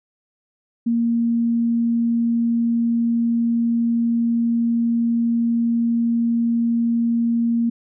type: tone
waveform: sine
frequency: 233.1 Hz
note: A#3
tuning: in tune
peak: -16 dBFS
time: 0.86-7.7 s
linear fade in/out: 10 ms
effects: none